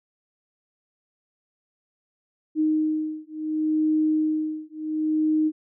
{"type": "beating tone pair", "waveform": "sine", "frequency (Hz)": [310, 310.7], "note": ["D#4", "D#4"], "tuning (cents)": [-6, -2], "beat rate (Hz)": 0.7, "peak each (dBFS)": [-24, -24], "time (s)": [2.55, 5.52], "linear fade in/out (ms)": 50, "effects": []}